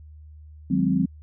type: chord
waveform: sine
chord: Ab dominant seventh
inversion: second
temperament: equal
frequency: 155.56 / 185 / 207.7 / 261.6 Hz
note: Eb3 / Gb3 / Ab3 / C4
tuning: 0 / 0 / 0 / 0 cents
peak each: -27 / -22 / -27 / -23 dBFS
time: 0.7-1.06 s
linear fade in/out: 10 ms
effects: added 76 Hz sine -42 dBFS peak until 1.22 s